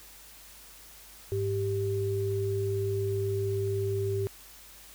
sine tone pair together, 103.11 / 392 Hz, G#2 / G4, -12 / 0 cents, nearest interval octave + major seventh, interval 2312 cents, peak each -30 / -29 dBFS, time 1.32-4.27 s, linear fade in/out 0 ms, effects added 50 Hz sine -58 dBFS peak until 4.94 s + white hiss -51 dBFS RMS until 4.94 s

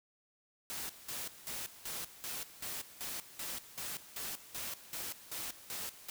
white noise with tremolo, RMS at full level -41 dBFS, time 0.7-6.1 s, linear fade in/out 0 ms, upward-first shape square, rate 2.6 Hz, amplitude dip 80%, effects none

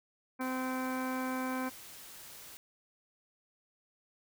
harmonic tone, 258 Hz, C4, 24 cents flat, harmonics 1 / 2 / 3 / 4 / 5 / 6 / 7 / 8 / 9, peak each -35 / -42 / -43 / -41 / -47 / -44 / -55 / -54 / -48 dBFS, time 0.39-1.7 s, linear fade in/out 20 ms
white noise, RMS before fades -50 dBFS, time 0.41-2.57 s, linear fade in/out 0 ms
effects none

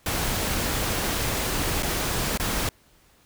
pink noise with dropouts, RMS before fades -26 dBFS, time 0.06-2.69 s, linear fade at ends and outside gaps 2 ms, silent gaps 1.825-1.83 / 2.375-2.398 s, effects pink hiss -59 dBFS RMS until 3.25 s

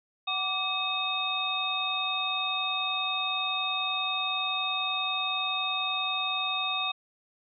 sine tone cluster, 748 / 1166 / 2560 / 3691 Hz, F#5 / D6 / D#7 / A#7, +19 / -13 / +49 / -18 cents, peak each -36 / -34 / -33 / -30 dBFS, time 0.27-6.92 s, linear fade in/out 10 ms, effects none

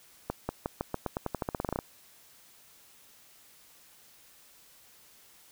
accelerating click train, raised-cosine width 1 ms, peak -16 dBFS, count 18, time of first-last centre 0.3-1.789 s, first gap 190 ms, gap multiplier 0.89, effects white hiss -58 dBFS RMS until 5.51 s

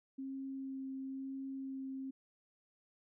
sine tone with vibrato, 267.8 Hz, C4, 40 cents sharp, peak -40 dBFS, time 0.18-2.11 s, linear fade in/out 10 ms, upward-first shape sine, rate 1 Hz, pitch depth 9 cents each way, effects none

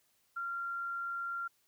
sine tone, 1382 Hz, F6, 19 cents flat, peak -35 dBFS, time 0.36-1.48 s, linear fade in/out 10 ms, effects white hiss -73 dBFS RMS until 1.67 s

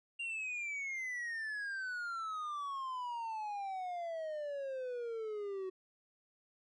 triangle exponential sweep, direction down, 2794 to 371.4 Hz, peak -36 dBFS, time 0.19-5.7 s, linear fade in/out 10 ms, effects resampled to 22050 Hz

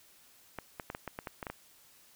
clicks, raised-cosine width 0.5 ms, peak -23 dBFS, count 10, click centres 0.587 / 0.798 / 0.901 / 0.949 / 1.077 / 1.189 / 1.272 / 1.428 / 1.468 / 1.5 s, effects white hiss -61 dBFS RMS until 2.15 s

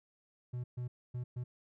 triangle tone bursts at uneven times, 123.3 Hz, B2, 2 cents flat, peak -34 dBFS, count 4, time 0.53-0.64 / 0.77-0.88 / 1.14-1.24 / 1.36-1.44 s, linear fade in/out 10 ms, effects none

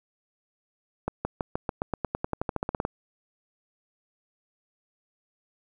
accelerating click train, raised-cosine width 1 ms, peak -13 dBFS, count 19, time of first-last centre 1.08-2.851 s, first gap 170 ms, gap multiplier 0.93, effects 9-bit

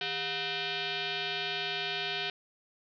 sine tone with frequency modulation, 400.4 Hz, G4, 37 cents sharp, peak -31 dBFS, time 0.01-2.3 s, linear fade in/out 2 ms, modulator 560 Hz, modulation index 6.7, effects none

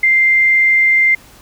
sine tone, 2093 Hz, C7, in tune, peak -8 dBFS, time 0.03-1.15 s, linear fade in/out 5 ms, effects pink hiss -43 dBFS RMS until 1.41 s

